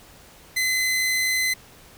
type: tone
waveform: sawtooth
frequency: 2038 Hz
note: C7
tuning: 46 cents flat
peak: -17 dBFS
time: 0.56-1.54 s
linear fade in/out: 10 ms
effects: pink hiss -49 dBFS RMS until 1.97 s